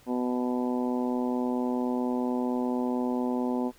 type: harmonic tone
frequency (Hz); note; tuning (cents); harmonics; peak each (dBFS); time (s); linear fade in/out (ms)
124.4; B2; +13; 2 / 3 / 4 / 5 / 6 / 7 / 8; -27 / -34 / -36 / -39 / -41 / -38 / -43; 0.06-3.72; 50
effects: pink hiss -58 dBFS RMS until 3.78 s